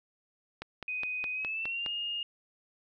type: click train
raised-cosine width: 0.3 ms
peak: -22 dBFS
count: 7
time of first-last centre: 0.62-1.862 s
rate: 4.83 Hz
type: tone with pitch glide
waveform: sine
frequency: 2500 to 2839 Hz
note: D#7 to F7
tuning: +8 to +28 cents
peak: -32 dBFS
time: 0.88-2.23 s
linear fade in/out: 2 ms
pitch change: +220 cents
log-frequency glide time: 1.33-1.89 s
effects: none